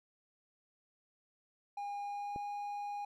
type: tone with pitch glide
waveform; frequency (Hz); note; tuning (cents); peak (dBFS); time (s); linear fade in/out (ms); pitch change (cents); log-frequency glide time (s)
triangle; 812 to 818.6; G#5 to G#5; -39 to -25; -36; 1.77-3.05; 5; +14; 2.01-2.45
type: click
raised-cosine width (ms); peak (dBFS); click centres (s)
2; -31; 2.361
effects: none